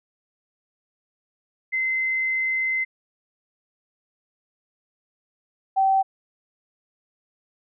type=tone pair in turn; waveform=sine; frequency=2062 / 772.4 Hz; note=C7 / G5; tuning=-26 / -26 cents; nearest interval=octave + perfect fourth; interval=1700 cents; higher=first; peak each=-21 / -16 dBFS; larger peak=second; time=1.72-2.85 / 5.76-6.03 s; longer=first; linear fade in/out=20 ms; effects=none